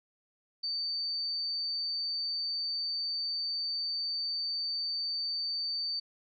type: tone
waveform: sine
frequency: 4582 Hz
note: D8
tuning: 44 cents flat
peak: -31 dBFS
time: 0.63-6 s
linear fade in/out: 10 ms
effects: none